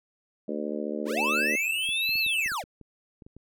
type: harmonic tone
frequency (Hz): 74.7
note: D2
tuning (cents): +30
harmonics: 3 / 4 / 5 / 6 / 7 / 8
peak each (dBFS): -34 / -35 / -36 / -37 / -37 / -38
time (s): 0.48-1.56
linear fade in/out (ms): 5
type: linear two-way sweep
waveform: square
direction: up then down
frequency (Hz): 233.1 to 4435 to 413.1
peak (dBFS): -29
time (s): 1.05-2.64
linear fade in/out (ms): 50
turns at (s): 2.19
type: tone with tremolo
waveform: sine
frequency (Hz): 2636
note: E7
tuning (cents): -1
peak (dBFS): -24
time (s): 1.17-2.48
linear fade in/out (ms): 2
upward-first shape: triangle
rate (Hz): 1.2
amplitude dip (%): 50
type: clicks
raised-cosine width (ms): 3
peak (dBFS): -34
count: 11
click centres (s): 1.89 / 2.092 / 2.156 / 2.264 / 2.461 / 2.519 / 2.639 / 2.813 / 3.222 / 3.265 / 3.366
effects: none